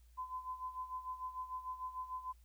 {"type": "tone with tremolo", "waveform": "sine", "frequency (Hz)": 1019, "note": "C6", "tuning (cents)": -46, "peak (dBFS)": -38, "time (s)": [0.17, 2.33], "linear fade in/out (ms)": 20, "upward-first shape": "sine", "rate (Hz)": 6.7, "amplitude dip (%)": 75, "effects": ["added 59 Hz sine -60 dBFS peak until 2.44 s", "white hiss -75 dBFS RMS until 2.44 s"]}